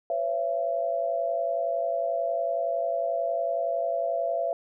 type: tone cluster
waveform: sine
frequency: 504 / 555 / 674 Hz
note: B4 / C#5 / E5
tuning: +35 / +2 / +38 cents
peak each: -34 / -31 / -26 dBFS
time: 0.1-4.53 s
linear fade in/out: 2 ms
effects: none